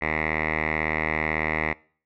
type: tone with low-pass filter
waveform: 5% pulse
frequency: 78.1 Hz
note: D#2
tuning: 7 cents sharp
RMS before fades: -26 dBFS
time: 0.01-1.74 s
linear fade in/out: 20 ms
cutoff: 2000 Hz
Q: 8.5
effects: noise-tail reverb RT60 0.5 s tail -24 dB re dry